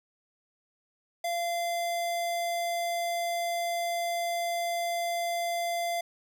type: tone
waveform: square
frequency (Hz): 688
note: F5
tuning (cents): -26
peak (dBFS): -29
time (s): 1.24-6.01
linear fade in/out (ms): 5
effects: none